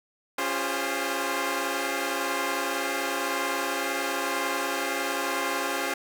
10% pulse chord, Db major seventh, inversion none, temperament equal with one note detuned, 277.2 / 349.2 / 404.9 / 523.3 Hz, Db4 / F4 / Ab4 / C5, 0 / 0 / -44 / 0 cents, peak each -24 dBFS, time 0.38-5.94 s, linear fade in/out 5 ms, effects none

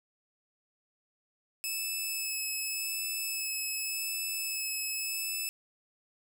10% pulse tone with vibrato, 2600 Hz, E7, 24 cents flat, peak -24 dBFS, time 1.64-5.49 s, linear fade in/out 0 ms, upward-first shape sine, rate 0.87 Hz, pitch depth 12 cents each way, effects none

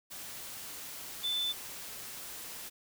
sine tone in noise, 3520 Hz, A7, in tune, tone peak -30 dBFS, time 1.23-1.53 s, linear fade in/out 20 ms, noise white, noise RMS -44 dBFS, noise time 0.1-2.7 s, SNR +11 dB, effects none

